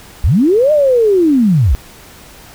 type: linear two-way sweep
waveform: sine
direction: up then down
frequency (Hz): 49.33 to 619 to 49.33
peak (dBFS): -7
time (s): 0.24-1.75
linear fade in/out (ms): 0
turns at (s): 0.72
effects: pink hiss -38 dBFS RMS until 2.54 s